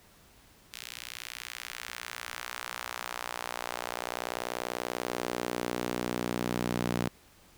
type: tone with high-pass filter sweep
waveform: sawtooth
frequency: 60.3 Hz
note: B1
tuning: 41 cents flat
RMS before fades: -36 dBFS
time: 0.73-7.08 s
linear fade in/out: 0 ms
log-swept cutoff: 2900 to 170 Hz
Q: 1.1
effects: pink hiss -59 dBFS RMS until 7.57 s